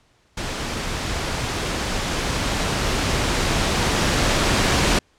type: noise with level ramp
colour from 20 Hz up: pink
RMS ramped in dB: -27 to -17 dBFS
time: 0.37-4.99 s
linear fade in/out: 5 ms
effects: pink hiss -60 dBFS RMS until 5.18 s + low-pass 7000 Hz 12 dB/octave